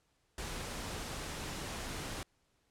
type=noise; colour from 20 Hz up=pink; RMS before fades=-41 dBFS; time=0.38-2.23 s; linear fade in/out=2 ms; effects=pink hiss -75 dBFS RMS until 2.7 s + low-pass 10000 Hz 12 dB/octave